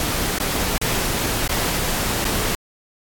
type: noise with dropouts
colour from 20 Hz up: pink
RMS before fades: -22 dBFS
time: 0-2.55 s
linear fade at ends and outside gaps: 1 ms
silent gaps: 0.385-0.401 / 0.78-0.814 / 1.477-1.493 / 2.245-2.251 s
effects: AAC 64 kbps